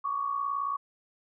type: tone pair together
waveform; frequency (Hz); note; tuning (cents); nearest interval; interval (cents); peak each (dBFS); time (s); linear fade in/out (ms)
sine; 1116.3 / 1175; C#6 / D6; +12 / +1; minor second; 89; -29 / -35; 0.04-0.77; 10
effects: none